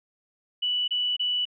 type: tone bursts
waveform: sine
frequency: 2960 Hz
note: F#7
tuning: in tune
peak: -23 dBFS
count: 3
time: 0.62-1.454 s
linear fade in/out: 10 ms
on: 260 ms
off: 27 ms
effects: none